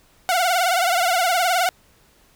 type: tone with vibrato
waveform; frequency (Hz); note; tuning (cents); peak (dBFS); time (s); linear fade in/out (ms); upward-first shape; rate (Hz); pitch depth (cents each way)
sawtooth; 715; F5; +41; -13; 0.29-1.69; 0; triangle; 19; 120
effects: pink hiss -56 dBFS RMS until 2.35 s